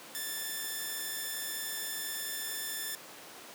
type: tone pair together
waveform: 5% pulse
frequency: 1699 / 1772.2 Hz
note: G#6 / A6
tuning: +39 / +12 cents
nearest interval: minor second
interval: 73 cents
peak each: -33 / -25 dBFS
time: 0.15-2.95 s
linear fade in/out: 0 ms
effects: pink hiss -48 dBFS RMS until 3.54 s + high-pass 300 Hz 12 dB/octave